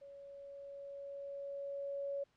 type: tone with level ramp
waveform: sine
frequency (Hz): 560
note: C#5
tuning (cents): +18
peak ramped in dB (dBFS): -51 to -36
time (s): 0.01-2.24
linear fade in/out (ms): 10
effects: pink hiss -75 dBFS RMS until 2.36 s + low-pass 5000 Hz 12 dB/octave